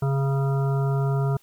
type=harmonic tone; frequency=137.2 Hz; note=C#3; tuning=17 cents flat; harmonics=1 / 3 / 5 / 7 / 9 / 10; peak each=-20 / -30 / -34 / -37 / -39 / -40 dBFS; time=0.02-1.37 s; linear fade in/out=5 ms; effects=white hiss -59 dBFS RMS until 1.42 s + MP3 96 kbps